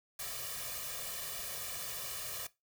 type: noise with comb filter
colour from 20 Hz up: white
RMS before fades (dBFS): -41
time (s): 0.19-2.47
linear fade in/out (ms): 5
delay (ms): 1.7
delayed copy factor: +1
effects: noise-tail reverb RT60 0.2 s tail -18 dB re dry